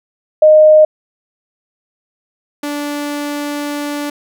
sine / sawtooth tone pair in turn, 617 / 291.2 Hz, D#5 / D4, -15 / -15 cents, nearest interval octave + minor second, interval 1300 cents, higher first, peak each -3 / -15 dBFS, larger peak first, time 0.42-0.85 / 2.63-4.1 s, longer second, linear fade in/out 5 ms, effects none

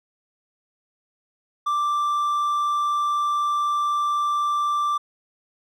triangle tone, 1176 Hz, D6, 2 cents sharp, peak -18 dBFS, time 1.66-4.98 s, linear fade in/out 10 ms, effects none

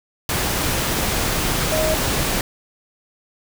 sine tone in noise, 627 Hz, D#5, 13 cents sharp, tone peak -19 dBFS, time 1.72-1.94 s, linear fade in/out 2 ms, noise pink, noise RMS -21 dBFS, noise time 0.29-2.41 s, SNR -1 dB, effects none

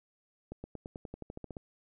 accelerating click train, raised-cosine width 2 ms, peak -28 dBFS, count 13, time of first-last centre 0.52-1.568 s, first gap 120 ms, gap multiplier 0.94, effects none

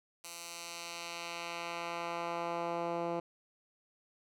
10% pulse tone with band-pass filter sweep, 170.4 Hz, F3, 42 cents flat, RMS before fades -39 dBFS, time 0.24-3.2 s, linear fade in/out 5 ms, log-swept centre 8900 to 480 Hz, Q 0.73, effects none

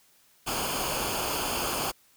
pink noise with comb filter, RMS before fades -30 dBFS, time 0.46-1.92 s, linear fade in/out 20 ms, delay 0.52 ms, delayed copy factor -0.7, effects white hiss -62 dBFS RMS until 2.16 s

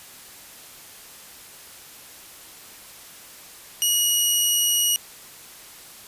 15% pulse tone, 2902 Hz, F#7, 34 cents flat, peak -11 dBFS, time 3.82-4.96 s, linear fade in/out 0 ms, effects white hiss -44 dBFS RMS until 6.07 s + resampled to 32000 Hz

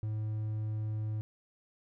triangle tone with hard clipping, 107.8 Hz, A2, 35 cents flat, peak -33 dBFS, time 0.03-1.21 s, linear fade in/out 0 ms, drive 6 dB, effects none

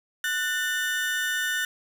35% pulse tone pair together, 1480 / 1795 Hz, F#6 / A6, 0 / +34 cents, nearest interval minor third, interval 334 cents, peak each -26 dBFS, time 0.24-1.65 s, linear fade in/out 2 ms, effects none

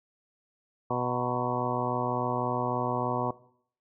harmonic tone with a mistuned harmonic, 123.5 Hz, B2, in tune, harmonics 1 / 2 / 3 / 4 / 5 / 6 / 7 / 8 / 9, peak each -35 / -35 / -35 / -35 / -35 / -35 / -35 / -35 / -35 dBFS, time 0.9-3.31 s, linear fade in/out 5 ms, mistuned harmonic 7, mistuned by +73 cents, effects noise-tail reverb RT60 0.6 s tail -19 dB re dry

